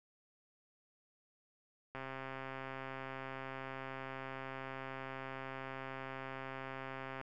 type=click train; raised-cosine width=0.5 ms; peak=-29 dBFS; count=701; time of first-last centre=1.95-7.213 s; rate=133 Hz; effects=none